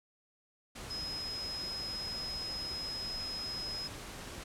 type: tone in noise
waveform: sine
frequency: 5100 Hz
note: D#8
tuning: 42 cents sharp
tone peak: -37 dBFS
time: 0.9-3.88 s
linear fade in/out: 10 ms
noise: pink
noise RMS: -45 dBFS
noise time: 0.75-4.44 s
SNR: +5 dB
effects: low-pass 10000 Hz 12 dB/octave